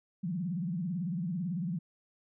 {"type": "tone with vibrato", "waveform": "sine", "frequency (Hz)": 175.2, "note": "F3", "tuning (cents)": 6, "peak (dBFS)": -31, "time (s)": [0.23, 1.79], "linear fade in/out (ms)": 10, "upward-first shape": "sine", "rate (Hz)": 18, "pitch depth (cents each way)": 200, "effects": []}